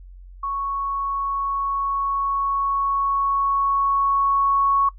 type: tone with level ramp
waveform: sine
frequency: 1108.7 Hz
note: C#6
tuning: in tune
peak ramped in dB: -23 to -15 dBFS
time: 0.43-4.89 s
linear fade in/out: 5 ms
effects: noise-tail reverb RT60 0.1 s tail -20 dB re dry + added 45 Hz sine -39 dBFS peak until 4.98 s